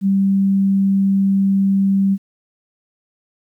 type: tone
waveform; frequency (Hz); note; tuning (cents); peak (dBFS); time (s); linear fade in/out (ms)
sine; 195.3; G3; -6; -12; 0.01-2.18; 50
effects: 9-bit